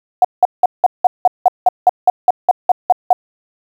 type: tone bursts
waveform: sine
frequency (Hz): 729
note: F#5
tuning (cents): -26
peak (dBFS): -4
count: 15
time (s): 0.22-3.13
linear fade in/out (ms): 2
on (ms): 26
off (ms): 180
effects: 7-bit